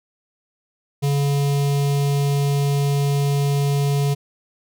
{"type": "tone with notch filter", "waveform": "square", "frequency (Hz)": 141.6, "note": "C#3", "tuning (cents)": 37, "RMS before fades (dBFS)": -19, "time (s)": [1.02, 4.15], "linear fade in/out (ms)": 20, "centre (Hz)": 1500, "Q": 0.92, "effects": []}